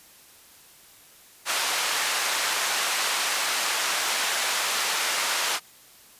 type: band-pass noise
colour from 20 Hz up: pink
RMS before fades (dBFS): -26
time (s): 1.45-5.6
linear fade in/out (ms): 50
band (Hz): 980 to 9700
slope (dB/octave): 12
effects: white hiss -52 dBFS RMS until 6.19 s + resampled to 32000 Hz